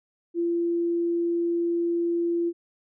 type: tone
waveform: sine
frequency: 341.4 Hz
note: F4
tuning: 39 cents flat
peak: -22 dBFS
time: 0.34-2.53 s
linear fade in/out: 50 ms
effects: none